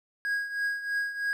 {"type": "tone with tremolo", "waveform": "triangle", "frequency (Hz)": 1644, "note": "G#6", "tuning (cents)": -18, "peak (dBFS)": -23, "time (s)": [0.25, 1.33], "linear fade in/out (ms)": 0, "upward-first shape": "triangle", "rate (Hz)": 3.1, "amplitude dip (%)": 75, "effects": []}